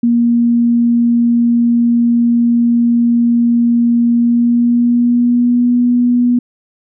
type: tone with pitch glide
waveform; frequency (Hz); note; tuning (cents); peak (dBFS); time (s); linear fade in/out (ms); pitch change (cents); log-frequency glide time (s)
sine; 236.3 to 243.5; A#3 to B3; +24 to -24; -8; 0.03-6.39; 5; +52; 4.13-5.73
effects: none